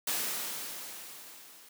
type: noise with level ramp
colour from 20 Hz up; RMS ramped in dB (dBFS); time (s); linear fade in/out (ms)
white; -31 to -55; 0.07-1.69; 5
effects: high-pass 200 Hz 12 dB/octave